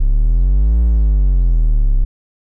triangle exponential two-way sweep, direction up then down, 32.71 to 58.27 to 32.71 Hz, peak -7 dBFS, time 0-2.05 s, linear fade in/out 10 ms, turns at 0.81 s, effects none

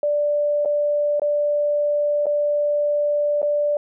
sine tone with dropouts, 587.3 Hz, D5, in tune, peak -17 dBFS, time 0.03-3.77 s, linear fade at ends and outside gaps 2 ms, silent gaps 0.65-0.657 / 1.197-1.218 / 2.258-2.266 / 3.418-3.428 s, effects none

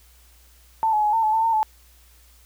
sine tone with pitch steps, 889 / 849 / 841 / 903 / 862 / 892 / 910 / 867 Hz, A5 / G#5 / G#5 / A5 / A5 / A5 / A#5 / A5, +18 / +38 / +22 / +45 / -36 / +23 / -42 / -26 cents, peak -17 dBFS, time 0.83-1.63 s, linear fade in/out 0 ms, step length 100 ms, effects added 60 Hz sine -52 dBFS peak until 2.45 s + white hiss -56 dBFS RMS until 2.45 s

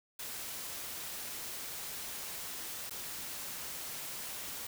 white noise with dropouts, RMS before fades -42 dBFS, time 0.19-4.67 s, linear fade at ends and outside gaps 5 ms, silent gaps 2.897-2.907 s, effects none

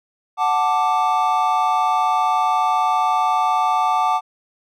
triangle chord, D major, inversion first, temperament equal, 740 / 880 / 1174.7 Hz, F#5 / A5 / D6, 0 / 0 / 0 cents, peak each -18 dBFS, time 0.37-4.21 s, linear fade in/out 50 ms, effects none

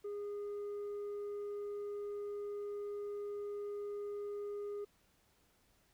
sine tone with tanh clipping, 410 Hz, G#4, 22 cents flat, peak -40 dBFS, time 0.04-4.85 s, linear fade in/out 10 ms, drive 3 dB, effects pink hiss -72 dBFS RMS until 5.93 s

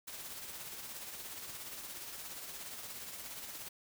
white noise with tremolo, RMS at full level -44 dBFS, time 0.07-3.69 s, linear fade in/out 10 ms, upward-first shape triangle, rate 17 Hz, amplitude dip 45%, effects none

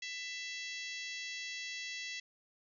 harmonic tone with a mistuned harmonic, 665 Hz, E5, 15 cents sharp, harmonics 3 / 4 / 5 / 6 / 7 / 8 / 9 / 10, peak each -44 / -46 / -48 / -50 / -51 / -52 / -53 / -54 dBFS, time 0.02-2.2 s, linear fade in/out 5 ms, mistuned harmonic 7, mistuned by -41 cents, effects none

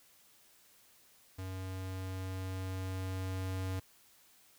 square tone with level ramp, 94 Hz, F#2, 28 cents sharp, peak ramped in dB -40 to -35 dBFS, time 1.38-3.8 s, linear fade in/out 10 ms, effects white hiss -64 dBFS RMS until 4.58 s

